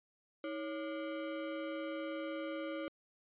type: ring-modulated tone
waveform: square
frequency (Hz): 437.5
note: A4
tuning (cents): -10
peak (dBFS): -36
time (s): 0.44-2.88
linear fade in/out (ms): 0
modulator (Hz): 118
effects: resampled to 8000 Hz